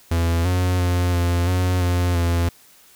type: tone with pitch steps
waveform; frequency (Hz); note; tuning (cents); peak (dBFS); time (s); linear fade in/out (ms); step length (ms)
45% pulse; 84.3 / 90.5 / 88.8 / 87 / 90.9 / 88.5 / 85.6; E2 / F#2 / F2 / F2 / F#2 / F2 / F2; +39 / -38 / +29 / -6 / -30 / +23 / -34; -17; 0.11-2.49; 5; 340
effects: white hiss -51 dBFS RMS until 2.95 s